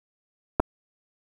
clicks, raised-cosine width 1 ms, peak -6 dBFS, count 2, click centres 0.598 / 0.601 s, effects 7-bit

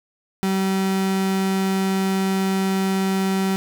35% pulse tone, 191.7 Hz, G3, 38 cents flat, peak -17 dBFS, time 0.43-3.56 s, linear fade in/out 0 ms, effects none

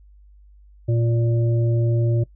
harmonic tone, 116.54 Hz, A#2, in tune, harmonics 1 / 3 / 5, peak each -17 / -27 / -31 dBFS, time 0.88-2.24 s, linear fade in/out 10 ms, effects noise-tail reverb RT60 0.1 s tail -20 dB re dry + added 50 Hz sine -46 dBFS peak until 2.35 s

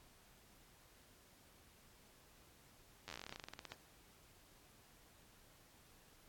slowing click train, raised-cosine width 0.2 ms, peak -30 dBFS, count 22, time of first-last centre 3.08-3.72 s, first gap 10 ms, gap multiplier 1.1, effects pink hiss -66 dBFS RMS until 6.28 s + AAC 64 kbps

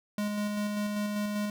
square tone with tremolo, 207.7 Hz, G#3, in tune, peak -29 dBFS, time 0.18-1.5 s, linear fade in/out 2 ms, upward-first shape square, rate 5.1 Hz, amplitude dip 25%, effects none

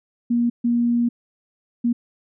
sine tone bursts at uneven times, 237.7 Hz, A#3, 34 cents sharp, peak -16 dBFS, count 3, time 0.3-0.5 / 0.64-1.09 / 1.84-1.93 s, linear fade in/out 10 ms, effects none

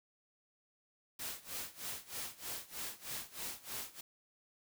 white noise with tremolo, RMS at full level -41 dBFS, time 1.19-4.01 s, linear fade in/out 5 ms, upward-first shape sine, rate 3.2 Hz, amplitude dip 90%, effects none

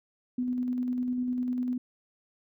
sine tone with tremolo, 249.4 Hz, B3, 17 cents sharp, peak -26 dBFS, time 0.38-1.78 s, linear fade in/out 5 ms, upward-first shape square, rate 10 Hz, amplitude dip 25%, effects none

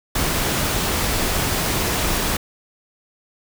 pink noise, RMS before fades -21 dBFS, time 0.15-2.37 s, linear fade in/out 5 ms, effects none

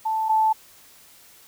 sine tone pair in turn, 880 / 875.7 Hz, A5 / A5, 0 / -8 cents, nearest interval unison, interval 8 cents, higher first, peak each -21 / -16 dBFS, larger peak second, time 0.05-0.29 / 0.29-0.53 s, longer neither, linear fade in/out 10 ms, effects white hiss -51 dBFS RMS until 1.47 s

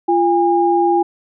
sine tone pair together, 345.6 / 812.8 Hz, F4 / G#5, -18 / -38 cents, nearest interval octave + minor third, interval 1480 cents, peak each -14 dBFS, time 0.08-1.03 s, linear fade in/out 10 ms, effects none

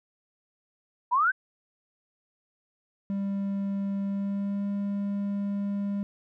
sine exponential sweep, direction up, 932.3 to 1606 Hz, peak -20 dBFS, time 1.11-1.32 s, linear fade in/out 20 ms
triangle tone with pitch glide, 197.9 to 201 Hz, G3 to G3, +17 to +44 cents, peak -25 dBFS, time 3.1-6.03 s, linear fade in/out 0 ms, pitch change +27 cents, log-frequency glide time 4.05-4.67 s
effects none

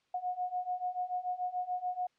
sine beating tone pair, 722 / 728.9 Hz, F#5 / F#5, -43 / -26 cents, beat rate 6.9 Hz, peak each -37 / -35 dBFS, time 0.14-2.07 s, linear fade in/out 5 ms, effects white hiss -74 dBFS RMS until 2.18 s + low-pass 4000 Hz 12 dB/octave

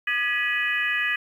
sine tone cluster, 1217 / 1680 / 1951 / 2504 / 2959 Hz, D#6 / G#6 / B6 / D#7 / F#7, -39 / +19 / -22 / +10 / -1 cents, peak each -35 / -26 / -26 / -28 / -34 dBFS, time 0.07-1.16 s, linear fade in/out 5 ms, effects 9-bit

